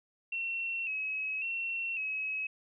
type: tone with vibrato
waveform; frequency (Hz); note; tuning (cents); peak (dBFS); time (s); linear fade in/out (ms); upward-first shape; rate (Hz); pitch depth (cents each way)
sine; 2637; E7; 0; -32; 0.32-2.47; 5; square; 0.91; 51
effects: none